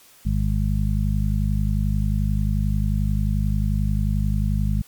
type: harmonic tone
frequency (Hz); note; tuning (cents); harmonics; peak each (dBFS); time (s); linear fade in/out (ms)
51.3; G#1; -21; 1 / 2 / 3 / 4; -21 / -24 / -26 / -27; 0.25-4.82; 10
effects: white hiss -51 dBFS RMS until 4.87 s + MP3 96 kbps